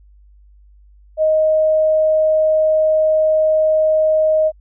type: tone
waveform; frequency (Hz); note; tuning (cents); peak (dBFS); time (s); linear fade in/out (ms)
sine; 625; D#5; +8; -11; 1.17-4.52; 50
effects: added 50 Hz sine -44 dBFS peak until 4.6 s